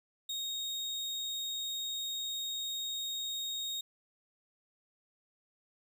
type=tone; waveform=35% pulse; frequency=3729 Hz; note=A#7; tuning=in tune; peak=-33 dBFS; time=0.29-3.81 s; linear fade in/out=5 ms; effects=none